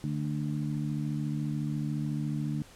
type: harmonic tone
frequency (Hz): 74.1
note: D2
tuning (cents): +16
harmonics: 2 / 3 / 4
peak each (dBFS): -31 / -35 / -37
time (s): 0.04-2.62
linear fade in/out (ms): 0
effects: pink hiss -54 dBFS RMS until 2.75 s + low-pass 11000 Hz 12 dB/octave